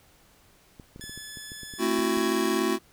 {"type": "clicks", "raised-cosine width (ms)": 3, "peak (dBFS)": -31, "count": 12, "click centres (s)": [0.798, 0.961, 0.996, 1.04, 1.095, 1.176, 1.372, 1.519, 1.633, 1.738, 1.991, 2.173]}
{"type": "tone with pitch glide", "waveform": "10% pulse", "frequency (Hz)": [1722, 1646.1], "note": ["A6", "G#6"], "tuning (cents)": [-38, -16], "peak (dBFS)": -30, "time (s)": [1.01, 2.59], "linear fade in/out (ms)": 0, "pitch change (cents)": -78, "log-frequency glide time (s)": [1.94, 2.36]}
{"type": "chord", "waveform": "square", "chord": "F# half-diminished seventh", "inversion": "first", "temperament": "just", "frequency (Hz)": [222, 266.4, 333, 370], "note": ["A3", "C4", "E4", "F#4"], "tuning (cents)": [16, 31, 18, 0], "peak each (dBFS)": [-31, -32, -29, -28], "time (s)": [1.78, 2.79], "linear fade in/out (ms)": 50}
{"effects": ["pink hiss -59 dBFS RMS until 2.92 s"]}